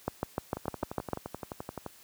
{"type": "two click trains", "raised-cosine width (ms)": 1, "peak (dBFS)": [-15, -22], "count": [8, 16], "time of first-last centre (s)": [[0.08, 1.133], [0.57, 1.863]], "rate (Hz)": [6.65, 11.6], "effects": ["white hiss -56 dBFS RMS until 2.03 s", "high-pass 60 Hz 12 dB/octave"]}